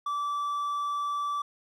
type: tone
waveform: triangle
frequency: 1160 Hz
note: D6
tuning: 22 cents flat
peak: -26 dBFS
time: 0.06-1.42 s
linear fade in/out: 5 ms
effects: none